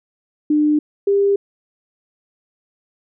sine tone pair in turn, 300 / 399.6 Hz, D4 / G4, +37 / +33 cents, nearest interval perfect fourth, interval 496 cents, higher second, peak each -12 dBFS, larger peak neither, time 0.5-0.79 / 1.07-1.36 s, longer neither, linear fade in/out 5 ms, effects none

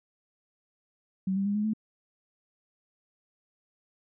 sine tone with pitch steps, 189.9 / 196.37 / 203.1 / 210 / 217.1 Hz, F#3 / G3 / G#3 / G#3 / A3, +45 / +3 / -38 / +19 / -23 cents, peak -25 dBFS, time 1.27-1.735 s, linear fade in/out 5 ms, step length 93 ms, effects none

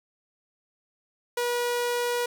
sawtooth tone, 483.2 Hz, B4, 38 cents flat, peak -21 dBFS, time 1.37-2.26 s, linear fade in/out 5 ms, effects 9-bit

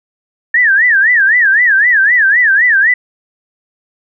sine tone with vibrato, 1760 Hz, A6, in tune, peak -6 dBFS, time 0.54-2.94 s, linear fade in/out 5 ms, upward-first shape sine, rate 3.9 Hz, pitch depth 220 cents each way, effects none

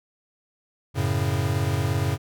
square chord, F# minor, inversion none, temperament equal, 92.5 / 110 / 138.59 Hz, F#2 / A2 / C#3, 0 / 0 / 0 cents, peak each -27 dBFS, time 0.94-2.18 s, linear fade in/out 50 ms, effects none

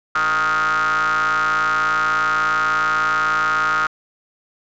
square ring-modulated tone, 79.9 Hz, D#2, 47 cents sharp, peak -14 dBFS, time 0.15-3.87 s, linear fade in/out 5 ms, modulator 1330 Hz, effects resampled to 16000 Hz

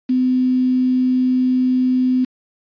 sine tone with quantisation, 254.7 Hz, C4, 46 cents flat, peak -13 dBFS, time 0.09-2.25 s, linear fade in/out 10 ms, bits 6, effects resampled to 11025 Hz

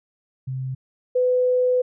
sine tone pair in turn, 130.81 / 501.6 Hz, C3 / B4, 0 / +27 cents, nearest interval octave + major seventh, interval 2327 cents, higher second, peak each -25 / -16 dBFS, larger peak second, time 0.47-0.75 / 1.15-1.82 s, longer second, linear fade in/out 10 ms, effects none

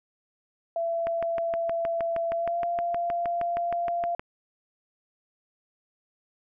sine tone with pitch glide, 671 to 689.9 Hz, E5 to F5, +31 to -21 cents, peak -25 dBFS, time 0.76-4.15 s, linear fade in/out 2 ms, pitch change +48 cents, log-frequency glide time 2.33-2.62 s
click train, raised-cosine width 0.5 ms, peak -19 dBFS, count 21, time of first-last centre 1.07-4.195 s, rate 6.4 Hz
effects none

